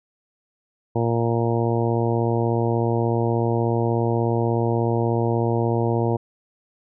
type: harmonic tone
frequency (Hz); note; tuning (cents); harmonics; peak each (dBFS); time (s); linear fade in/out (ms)
116.54; A#2; 0; 1 / 2 / 3 / 4 / 5 / 6 / 7 / 8; -22 / -27 / -25 / -26 / -31 / -31 / -33 / -32; 0.95-6.17; 10
effects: none